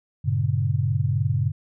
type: chord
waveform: sine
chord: G diminished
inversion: none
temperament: just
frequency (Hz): 98 / 117.6 / 141.12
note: G2 / Bb2 / Db3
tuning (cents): 0 / +16 / +31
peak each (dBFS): -24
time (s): 0.24-1.52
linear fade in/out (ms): 20
effects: none